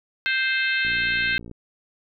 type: harmonic tone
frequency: 523.3 Hz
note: C5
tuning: in tune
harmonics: 3 / 4 / 5 / 6 / 7 / 8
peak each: -23 / -27 / -27 / -33 / -33 / -34 dBFS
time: 0.26-1.38 s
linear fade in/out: 0 ms
type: click train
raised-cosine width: 3 ms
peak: -27 dBFS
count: 40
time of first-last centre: 0.85-1.513 s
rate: 58.8 Hz
effects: none